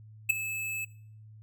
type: tone with ADSR envelope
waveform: square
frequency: 2607 Hz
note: E7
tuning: 20 cents flat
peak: -18 dBFS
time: 0.29-0.85 s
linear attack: 13 ms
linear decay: 7 ms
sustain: -15 dB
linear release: 8 ms
effects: noise-tail reverb RT60 0.5 s tail -18 dB re dry + added 108 Hz sine -48 dBFS peak until 1.42 s